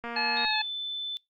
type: click train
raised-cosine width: 0.5 ms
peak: -22 dBFS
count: 97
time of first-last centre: 0.04-0.449 s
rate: 235 Hz
type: harmonic tone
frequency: 860 Hz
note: A5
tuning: 40 cents flat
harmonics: 1 / 2 / 3 / 5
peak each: -31 / -31 / -31 / -31 dBFS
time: 0.16-0.62 s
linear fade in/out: 5 ms
type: tone with pitch glide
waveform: sine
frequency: 3750 to 3519 Hz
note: A#7 to A7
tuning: +10 to 0 cents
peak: -31 dBFS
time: 0.37-1.17 s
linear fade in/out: 0 ms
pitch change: -110 cents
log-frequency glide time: 0.5-0.57 s
effects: noise-tail reverb RT60 0.2 s tail -25 dB re dry + Opus 48 kbps